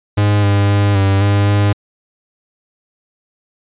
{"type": "tone with pitch steps", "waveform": "45% pulse", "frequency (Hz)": [103, 100.9, 101.5, 98.1, 101.3, 102], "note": ["G#2", "G#2", "G#2", "G2", "G#2", "G#2"], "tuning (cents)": [-14, -49, -39, 2, -43, -31], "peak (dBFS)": -10, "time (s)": [0.17, 1.73], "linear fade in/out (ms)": 10, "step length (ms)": 260, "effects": ["resampled to 8000 Hz"]}